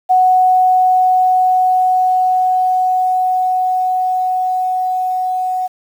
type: tone with level ramp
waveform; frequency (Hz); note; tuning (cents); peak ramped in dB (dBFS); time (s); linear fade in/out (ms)
sine; 740; F#5; 0; -7 to -15; 0.09-5.68; 20
effects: 7-bit